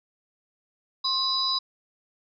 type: tone cluster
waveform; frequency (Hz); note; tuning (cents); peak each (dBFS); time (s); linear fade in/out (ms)
sine; 1063 / 3945 / 4947; C6 / B7 / D#8; +27 / -3 / -11; -30 / -26 / -27; 1.04-1.59; 10
effects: none